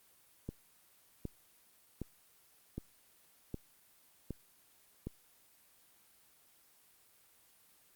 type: click train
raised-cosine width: 3 ms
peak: -26 dBFS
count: 7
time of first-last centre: 0.49-5.07 s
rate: 1.31 Hz
effects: white hiss -66 dBFS RMS until 7.95 s + Opus 24 kbps